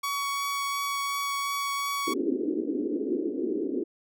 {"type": "tone with vibrato", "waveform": "sawtooth", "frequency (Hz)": 1124, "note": "C#6", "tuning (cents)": 24, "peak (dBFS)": -24, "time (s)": [0.03, 2.14], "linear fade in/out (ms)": 10, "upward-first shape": "triangle", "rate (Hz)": 2.8, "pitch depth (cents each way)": 8}
{"type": "band-pass noise", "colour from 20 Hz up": "pink", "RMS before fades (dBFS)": -29, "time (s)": [2.07, 3.84], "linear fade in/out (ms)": 10, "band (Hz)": [260, 410], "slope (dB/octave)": 48}
{"effects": []}